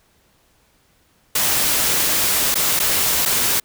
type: noise with dropouts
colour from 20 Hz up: white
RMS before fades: -18 dBFS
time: 1.35-3.6 s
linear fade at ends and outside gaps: 5 ms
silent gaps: 2.544-2.554 / 2.793-2.798 / 3.253-3.258 s
effects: pink hiss -59 dBFS RMS until 3.64 s